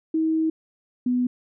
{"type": "tone pair in turn", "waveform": "sine", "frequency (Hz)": [319.2, 248], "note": ["D#4", "B3"], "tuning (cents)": [44, 7], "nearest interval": "major third", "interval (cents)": 437, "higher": "first", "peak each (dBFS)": -19, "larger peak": "neither", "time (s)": [[0.14, 0.5], [1.06, 1.27]], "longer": "first", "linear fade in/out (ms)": 5, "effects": []}